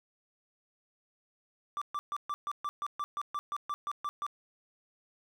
triangle tone bursts, 1173 Hz, D6, 2 cents flat, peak -30 dBFS, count 15, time 1.77-4.265 s, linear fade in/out 0 ms, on 45 ms, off 130 ms, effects none

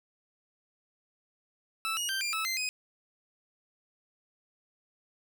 20% pulse tone with pitch steps, 1317 / 2879 / 1566 / 2391 / 1303 / 2075 / 2508 Hz, E6 / F#7 / G6 / D7 / E6 / C7 / D#7, -2 / -48 / -2 / +30 / -20 / -15 / +13 cents, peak -25 dBFS, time 1.85-2.69 s, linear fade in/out 0 ms, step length 120 ms, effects none

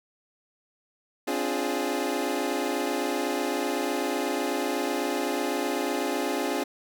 25% pulse chord, D half-diminished seventh, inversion third, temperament equal with one note detuned, 265.7 / 293.7 / 349.2 / 415.3 Hz, C4 / D4 / F4 / Ab4, +27 / 0 / 0 / 0 cents, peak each -28 dBFS, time 1.27-6.64 s, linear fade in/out 10 ms, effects none

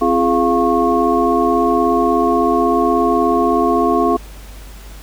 sine tone cluster, 262.2 / 341.4 / 417.8 / 698 / 1092 Hz, C4 / F4 / G#4 / F5 / C#6, +4 / -39 / +10 / -1 / -26 cents, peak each -18 dBFS, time 0.01-4.17 s, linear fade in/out 10 ms, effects added 50 Hz sine -33 dBFS peak until 5.02 s + pink hiss -41 dBFS RMS until 5.02 s

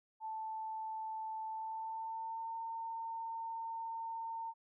sine tone with pitch glide, 880 to 908.4 Hz, A5 to A#5, 0 to -45 cents, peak -39 dBFS, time 0.2-4.54 s, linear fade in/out 50 ms, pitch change +55 cents, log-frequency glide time 1.47-2.55 s, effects none

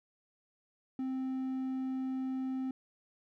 triangle tone, 261.6 Hz, C4, in tune, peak -31 dBFS, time 0.99-2.71 s, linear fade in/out 2 ms, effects none

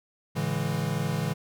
square chord, A major seventh, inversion none, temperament equal with one note detuned, 110 / 142.16 / 164.81 / 207.7 Hz, A2 / C#3 / E3 / G#3, 0 / +44 / 0 / 0 cents, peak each -35 / -31 / -31 / -36 dBFS, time 0.35-1.34 s, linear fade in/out 20 ms, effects none

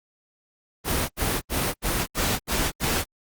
pink noise bursts, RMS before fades -24 dBFS, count 7, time 0.84-3.046 s, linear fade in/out 50 ms, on 250 ms, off 76 ms, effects Opus 24 kbps

